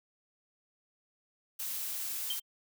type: noise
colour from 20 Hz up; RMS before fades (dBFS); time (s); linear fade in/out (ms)
blue; -37; 1.59-2.4; 10
type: tone with exponential decay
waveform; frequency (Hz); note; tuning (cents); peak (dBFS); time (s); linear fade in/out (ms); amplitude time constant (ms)
sine; 3136; G7; 0; -29; 2.3-2.42; 5; 25
effects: none